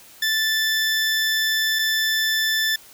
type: tone pair in turn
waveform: 20% pulse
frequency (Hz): 1760 / 1760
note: A6 / A6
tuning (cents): 0 / 0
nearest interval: unison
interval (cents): 0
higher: neither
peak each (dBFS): -14 / -14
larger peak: neither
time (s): 0.22-1.79 / 1.79-2.76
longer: first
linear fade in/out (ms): 5
effects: white hiss -47 dBFS RMS until 2.93 s